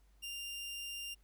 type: tone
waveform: sawtooth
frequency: 2794 Hz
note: F7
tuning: in tune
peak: -38 dBFS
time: 0.22-1.15 s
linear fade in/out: 20 ms
effects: added 50 Hz sine -63 dBFS peak until 1.23 s + pink hiss -75 dBFS RMS until 1.23 s